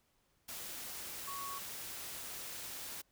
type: tone in noise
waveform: sine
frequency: 1113 Hz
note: C#6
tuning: 7 cents sharp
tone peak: -42 dBFS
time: 1.27-1.59 s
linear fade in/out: 10 ms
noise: white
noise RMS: -45 dBFS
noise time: 0.48-3.02 s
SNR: 0 dB
effects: pink hiss -75 dBFS RMS until 3.11 s